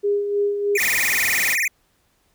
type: tone with tremolo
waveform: sine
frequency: 407.3 Hz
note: G#4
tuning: 34 cents flat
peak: -16 dBFS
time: 0.03-0.78 s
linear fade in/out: 20 ms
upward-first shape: sine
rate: 3.2 Hz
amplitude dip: 50%
type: tone with vibrato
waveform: square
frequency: 2116 Hz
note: C7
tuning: 19 cents sharp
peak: -19 dBFS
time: 0.75-1.68 s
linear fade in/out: 5 ms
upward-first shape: sine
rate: 20 Hz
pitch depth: 290 cents each way
type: noise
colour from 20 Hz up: white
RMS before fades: -26 dBFS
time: 0.77-1.57 s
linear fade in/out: 50 ms
effects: pink hiss -64 dBFS RMS until 2.34 s